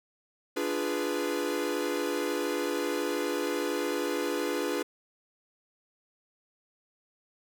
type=chord; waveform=45% pulse; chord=D diminished seventh; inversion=none; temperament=equal with one note detuned; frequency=293.7 / 346.6 / 415.3 / 493.9 Hz; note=D4 / F4 / Ab4 / Cb5; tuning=0 / -13 / 0 / 0 cents; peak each=-34 dBFS; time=0.56-4.83 s; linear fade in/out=10 ms; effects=none